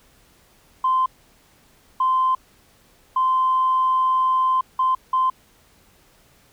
sine tone bursts at uneven times, 1037 Hz, C6, 16 cents flat, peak -15 dBFS, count 5, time 0.84-1.06 / 2-2.35 / 3.16-4.61 / 4.79-4.95 / 5.13-5.3 s, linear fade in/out 5 ms, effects tanh soft clip ceiling -11 dBFS + pink hiss -56 dBFS RMS until 6.52 s

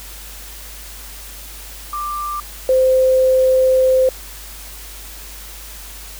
sine tone pair in turn, 1183 / 518.5 Hz, D6 / C5, +12 / -16 cents, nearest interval octave + major second, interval 1428 cents, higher first, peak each -21 / -10 dBFS, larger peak second, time 1.93-2.4 / 2.69-4.09 s, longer second, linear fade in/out 2 ms, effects added 50 Hz sine -36 dBFS peak until 6.19 s + white hiss -36 dBFS RMS until 6.19 s

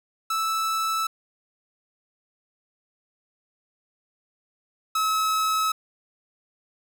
45% pulse tone pair in turn, 1313 / 1289.7 Hz, E6 / E6, -7 / -38 cents, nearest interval unison, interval 31 cents, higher first, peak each -23 / -21 dBFS, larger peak second, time 0.3-1.07 / 4.95-5.72 s, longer neither, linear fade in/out 5 ms, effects none

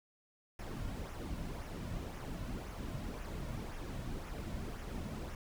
brown noise with flanger, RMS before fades -42 dBFS, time 0.59-5.35 s, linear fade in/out 2 ms, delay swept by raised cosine 0.23 to 2.53 ms, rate 1.9 Hz, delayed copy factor -0.5, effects none

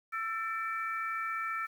sine tone cluster, 1333 / 1786 / 2309 Hz, E6 / A6 / D7, +19 / +25 / -30 cents, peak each -34 / -39 / -40 dBFS, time 0.12-1.67 s, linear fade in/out 20 ms, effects 10-bit

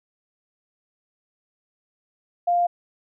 sine tone, 700 Hz, F5, 4 cents sharp, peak -17 dBFS, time 2.47-2.67 s, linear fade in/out 10 ms, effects none

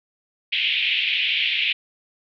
pink band-pass noise, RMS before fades -22 dBFS, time 0.52-1.73 s, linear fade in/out 10 ms, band 2300 to 3400 Hz, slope 48 dB/octave, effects none

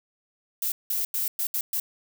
violet noise bursts at uneven times, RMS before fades -27 dBFS, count 6, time 0.62-0.72 / 0.9-1.05 / 1.14-1.28 / 1.39-1.47 / 1.54-1.61 / 1.73-1.8 s, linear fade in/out 2 ms, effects none

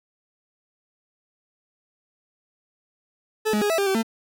40% pulse tone with pitch steps, 434.4 / 210.8 / 413.3 / 655 / 398.3 / 385.2 / 224.9 Hz, A4 / G#3 / G#4 / E5 / G4 / G4 / A3, -22 / +26 / -8 / -11 / +28 / -30 / +38 cents, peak -19 dBFS, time 3.45-4.031 s, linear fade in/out 20 ms, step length 83 ms, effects none

